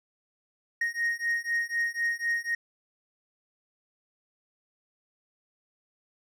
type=beating tone pair; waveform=triangle; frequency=1864.7 / 1868.7 Hz; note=A#6 / A#6; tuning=0 / +4 cents; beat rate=4 Hz; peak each=-28 dBFS; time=0.81-2.55 s; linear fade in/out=5 ms; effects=none